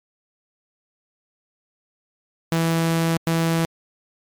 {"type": "tone bursts at uneven times", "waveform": "sawtooth", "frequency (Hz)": 164.81, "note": "E3", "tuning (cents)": 0, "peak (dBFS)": -14, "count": 2, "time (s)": [[2.52, 3.17], [3.27, 3.65]], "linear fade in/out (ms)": 0, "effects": ["MP3 96 kbps"]}